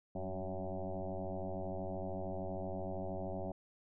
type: tone with frequency modulation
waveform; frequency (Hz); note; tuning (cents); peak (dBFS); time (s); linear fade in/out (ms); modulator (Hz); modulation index
sine; 283.2; C#4; +37; -37; 0.15-3.52; 5; 93; 4.9
effects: none